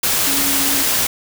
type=tone in noise; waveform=sine; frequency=277.2 Hz; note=C#4; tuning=in tune; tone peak=-25 dBFS; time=0.27-0.83 s; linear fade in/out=5 ms; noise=white; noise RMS=-17 dBFS; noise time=0.03-1.07 s; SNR=-11 dB; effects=none